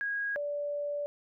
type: tone pair in turn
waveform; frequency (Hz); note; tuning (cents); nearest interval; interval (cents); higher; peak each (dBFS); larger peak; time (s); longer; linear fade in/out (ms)
sine; 1643 / 580.9; G#6 / D5; -19 / -19; octave + tritone; 1800; first; -30 / -31; first; 0.01-0.36 / 0.36-1.06; second; 0
effects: none